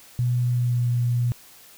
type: tone with pitch glide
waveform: sine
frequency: 122.6 to 121.05 Hz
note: B2 to B2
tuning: -12 to -34 cents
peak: -19 dBFS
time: 0.19-1.32 s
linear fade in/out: 0 ms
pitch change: -22 cents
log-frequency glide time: 0.51-0.91 s
effects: white hiss -49 dBFS RMS until 1.77 s